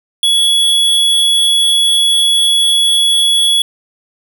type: tone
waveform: square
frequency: 3374 Hz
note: G#7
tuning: 27 cents sharp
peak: -9 dBFS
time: 0.23-3.62 s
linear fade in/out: 2 ms
effects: none